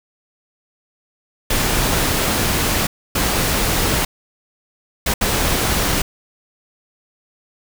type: noise bursts at uneven times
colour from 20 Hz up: pink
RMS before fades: -18 dBFS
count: 4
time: 1.5-2.87 / 3.15-4.05 / 5.06-5.14 / 5.21-6.02 s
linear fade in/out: 5 ms
effects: none